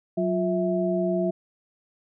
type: tone cluster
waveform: sine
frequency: 184.6 / 353.2 / 655 Hz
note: F#3 / F4 / E5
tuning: -4 / +20 / -11 cents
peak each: -26 dBFS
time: 0.17-1.31 s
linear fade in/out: 10 ms
effects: none